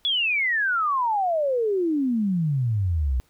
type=exponential sweep; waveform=sine; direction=down; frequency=3457 to 60.1 Hz; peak=-20 dBFS; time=0.05-3.2 s; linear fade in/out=0 ms; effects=pink hiss -63 dBFS RMS until 3.29 s